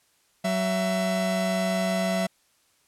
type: tone pair together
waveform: 45% pulse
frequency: 187.2 / 667.1 Hz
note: F#3 / E5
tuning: +20 / +20 cents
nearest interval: octave + minor seventh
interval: 2200 cents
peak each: -26 dBFS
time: 0.44-2.27 s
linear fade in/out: 10 ms
effects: white hiss -65 dBFS RMS until 2.87 s + low-pass 11000 Hz 12 dB/octave